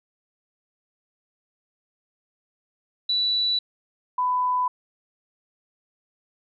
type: tone pair in turn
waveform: sine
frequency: 3951 / 998.7 Hz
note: B7 / B5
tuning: 0 / +19 cents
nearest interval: 2 octaves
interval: 2381 cents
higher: first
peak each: -20 dBFS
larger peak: neither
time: 3.09-3.59 / 4.18-4.68 s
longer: neither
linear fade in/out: 5 ms
effects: none